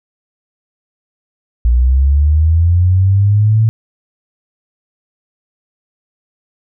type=linear sweep; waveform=sine; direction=up; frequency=57.7 to 112.8 Hz; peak=-7 dBFS; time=1.65-3.69 s; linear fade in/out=0 ms; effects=none